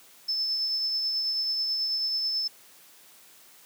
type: tone with tremolo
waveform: sine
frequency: 5260 Hz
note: E8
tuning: 5 cents flat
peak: -24 dBFS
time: 0.28-2.48 s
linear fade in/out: 10 ms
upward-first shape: triangle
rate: 9.2 Hz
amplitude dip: 30%
effects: white hiss -54 dBFS RMS until 3.65 s + high-pass 150 Hz 12 dB/octave